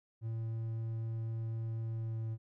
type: tone with pitch glide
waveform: triangle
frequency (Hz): 113 to 111.96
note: A2 to A2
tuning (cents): +47 to +31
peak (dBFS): -33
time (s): 0.21-2.38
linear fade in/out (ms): 50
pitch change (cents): -16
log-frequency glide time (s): 1.81-2.25
effects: none